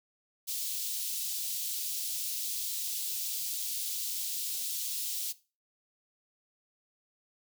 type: high-pass noise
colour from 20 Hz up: white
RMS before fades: -35 dBFS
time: 0.47-5.33 s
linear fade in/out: 20 ms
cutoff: 3300 Hz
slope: 24 dB/octave
effects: noise-tail reverb RT60 0.3 s tail -17 dB re dry